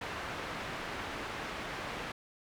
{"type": "low-pass noise", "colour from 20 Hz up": "white", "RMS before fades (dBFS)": -40, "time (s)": [0.01, 2.12], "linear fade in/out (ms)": 5, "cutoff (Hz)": 1900, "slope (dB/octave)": 12, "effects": []}